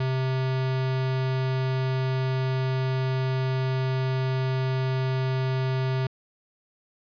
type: tone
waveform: square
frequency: 130.81 Hz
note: C3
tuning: in tune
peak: -24 dBFS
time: 0-6.07 s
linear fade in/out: 5 ms
effects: resampled to 11025 Hz